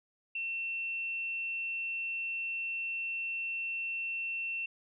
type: tone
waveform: sine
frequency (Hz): 2700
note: E7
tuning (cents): +41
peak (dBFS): -33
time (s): 0.35-4.66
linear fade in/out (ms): 5
effects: none